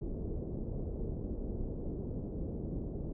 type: low-pass noise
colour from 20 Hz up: pink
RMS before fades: -38 dBFS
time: 0.01-3.13 s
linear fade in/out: 10 ms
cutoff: 460 Hz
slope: 24 dB/octave
effects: none